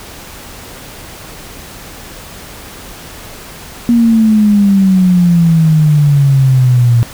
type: exponential sweep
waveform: sine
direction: down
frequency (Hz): 238.8 to 116.54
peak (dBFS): -5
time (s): 3.89-7.03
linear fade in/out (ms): 0
effects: pink hiss -31 dBFS RMS until 7.13 s